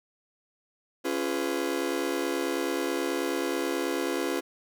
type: chord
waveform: 40% pulse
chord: C# dominant seventh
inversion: none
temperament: just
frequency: 277.2 / 346.5 / 415.8 / 498.9 Hz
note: C#4 / E#4 / G#4 / B4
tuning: 0 / -14 / +2 / +17 cents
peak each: -32 / -30 / -34 / -33 dBFS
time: 1.04-4.41 s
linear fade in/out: 20 ms
effects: none